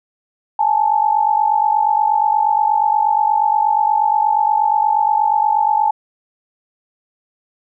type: tone pair together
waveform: sine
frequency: 835.6 / 884 Hz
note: G#5 / A5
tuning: +10 / +8 cents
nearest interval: minor second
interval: 98 cents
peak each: -15 dBFS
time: 0.59-5.91 s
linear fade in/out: 5 ms
effects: none